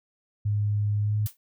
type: tone with pitch glide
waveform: sine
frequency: 103.83 to 105.83 Hz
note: G#2 to G#2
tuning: 0 to +33 cents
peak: -22 dBFS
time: 0.45-1.27 s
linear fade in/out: 10 ms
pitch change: +33 cents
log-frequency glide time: 1.01-1.16 s
type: noise with exponential decay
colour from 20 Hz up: blue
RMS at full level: -32 dBFS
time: 1.26-1.37 s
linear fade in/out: 1 ms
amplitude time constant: 23 ms
effects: none